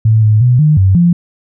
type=tone with pitch steps; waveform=sine; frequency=110.3 / 107.4 / 123.7 / 152.3 / 95.5 / 173 Hz; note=A2 / A2 / B2 / D#3 / G2 / F3; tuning=+5 / -41 / +3 / -37 / -45 / -16 cents; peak=-5 dBFS; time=0.05-1.13 s; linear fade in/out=5 ms; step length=180 ms; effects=none